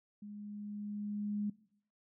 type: tone with level ramp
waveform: sine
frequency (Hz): 207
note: G#3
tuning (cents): -5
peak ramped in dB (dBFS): -45 to -32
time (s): 0.22-1.5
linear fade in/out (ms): 5
effects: noise-tail reverb RT60 0.7 s tail -21 dB re dry